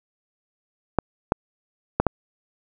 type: clicks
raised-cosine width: 1 ms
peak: -3 dBFS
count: 4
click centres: 0.987 / 1.321 / 2 / 2.067 s
effects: none